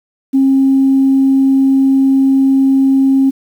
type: tone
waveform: sine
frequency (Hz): 269.1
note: C4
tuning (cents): +49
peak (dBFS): -6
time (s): 0.33-3.31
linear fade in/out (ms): 20
effects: tanh soft clip ceiling -2 dBFS + 7-bit